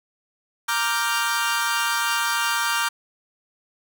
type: chord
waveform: sawtooth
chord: G minor seventh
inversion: first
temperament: equal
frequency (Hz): 932.3 / 1174.7 / 1396.9 / 1568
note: Bb5 / D6 / F6 / G6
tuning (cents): 0 / 0 / 0 / 0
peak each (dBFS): -23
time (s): 0.68-2.89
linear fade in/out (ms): 10
effects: none